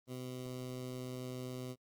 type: tone with notch filter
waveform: 15% pulse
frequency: 127 Hz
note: B2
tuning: 49 cents sharp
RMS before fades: -43 dBFS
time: 0.07-1.76 s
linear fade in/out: 50 ms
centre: 1600 Hz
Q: 0.98
effects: noise-tail reverb RT60 0.1 s tail -26 dB re dry + Opus 24 kbps